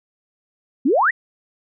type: exponential sweep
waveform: sine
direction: up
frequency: 234.5 to 2054 Hz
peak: -13 dBFS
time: 0.85-1.11 s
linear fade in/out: 10 ms
effects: none